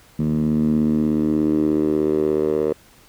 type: tone with band-pass filter sweep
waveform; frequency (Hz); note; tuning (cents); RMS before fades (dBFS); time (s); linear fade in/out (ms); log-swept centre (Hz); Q
10% pulse; 76.7; D#2; -24; -19; 0.19-2.73; 5; 190 to 460; 3.9
effects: pink hiss -51 dBFS RMS until 3.08 s